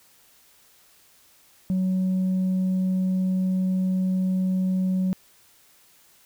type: tone with tanh clipping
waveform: sine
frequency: 186.4 Hz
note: F#3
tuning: 13 cents sharp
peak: -21 dBFS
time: 1.7-5.13 s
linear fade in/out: 0 ms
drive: 1 dB
effects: white hiss -57 dBFS RMS until 6.25 s